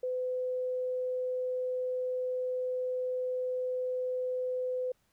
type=tone; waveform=sine; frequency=506 Hz; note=B4; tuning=42 cents sharp; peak=-30 dBFS; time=0.03-4.92 s; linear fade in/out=5 ms; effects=pink hiss -73 dBFS RMS until 5.12 s